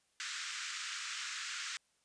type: band-pass noise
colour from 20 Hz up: pink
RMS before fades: -42 dBFS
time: 0.2-1.77 s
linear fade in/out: 0 ms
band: 1300 to 7900 Hz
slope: 48 dB/octave
effects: white hiss -75 dBFS RMS until 2.04 s + resampled to 22050 Hz